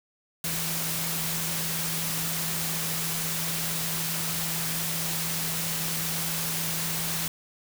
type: tone in noise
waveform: sine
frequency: 163.6 Hz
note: E3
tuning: 13 cents flat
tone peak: -35 dBFS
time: 0.44-7.28 s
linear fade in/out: 2 ms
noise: white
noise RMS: -30 dBFS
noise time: 0.44-7.28 s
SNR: -8 dB
effects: none